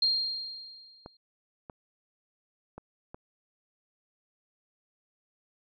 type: tone with exponential decay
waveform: sine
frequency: 4210 Hz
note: C8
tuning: 10 cents sharp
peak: -21 dBFS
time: 0.02-1.17 s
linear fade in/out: 5 ms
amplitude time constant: 250 ms
type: clicks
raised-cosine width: 1 ms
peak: -28 dBFS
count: 4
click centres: 1.061 / 1.698 / 2.78 / 3.145 s
effects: none